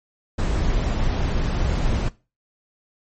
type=noise; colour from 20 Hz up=brown; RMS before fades=-21 dBFS; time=0.38-2.09 s; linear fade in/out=10 ms; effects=noise-tail reverb RT60 0.3 s tail -20 dB re dry + MP3 32 kbps